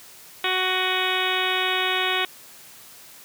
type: harmonic tone with a mistuned harmonic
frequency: 371.6 Hz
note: F#4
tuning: 7 cents sharp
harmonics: 1 / 2 / 3 / 4 / 5 / 6 / 7 / 8 / 9 / 10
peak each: -30 / -30 / -30 / -30 / -30 / -30 / -30 / -30 / -30 / -30 dBFS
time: 0.44-2.25 s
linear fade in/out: 2 ms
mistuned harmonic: 7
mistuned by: -50 cents
effects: white hiss -46 dBFS RMS until 3.24 s + high-pass 80 Hz 12 dB/octave